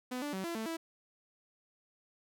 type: tone with pitch steps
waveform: sawtooth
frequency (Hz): 251.4 / 292.1 / 190 / 338.5 / 221.7 / 328.5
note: B3 / D4 / F#3 / E4 / A3 / E4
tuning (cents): +31 / -9 / +46 / +46 / +13 / -6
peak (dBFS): -32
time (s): 0.11-0.77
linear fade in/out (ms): 10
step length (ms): 110
effects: none